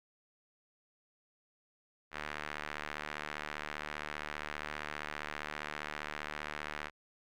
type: tone with band-pass filter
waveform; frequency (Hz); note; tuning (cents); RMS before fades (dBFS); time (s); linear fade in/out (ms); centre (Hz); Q
sawtooth; 75.1; D2; +39; -42; 2.11-6.91; 50; 1800; 1.4
effects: none